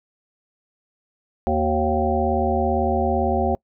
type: harmonic tone with a mistuned harmonic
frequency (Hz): 77.78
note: D#2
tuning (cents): 0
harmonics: 1 / 3 / 5 / 7 / 9 / 10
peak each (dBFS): -25 / -25 / -25 / -25 / -25 / -25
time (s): 1.47-3.55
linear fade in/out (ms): 0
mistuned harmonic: 5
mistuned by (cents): -54
effects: noise-tail reverb RT60 0.1 s tail -26 dB re dry